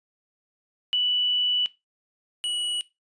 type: tone pair in turn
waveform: sine / square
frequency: 2963 / 2932 Hz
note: F#7 / F#7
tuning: +2 / -16 cents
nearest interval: unison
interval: 18 cents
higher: first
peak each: -20 / -26 dBFS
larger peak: first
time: 0.93-1.66 / 2.44-2.81 s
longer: first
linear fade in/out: 0 ms
effects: noise-tail reverb RT60 0.2 s tail -17 dB re dry + resampled to 22050 Hz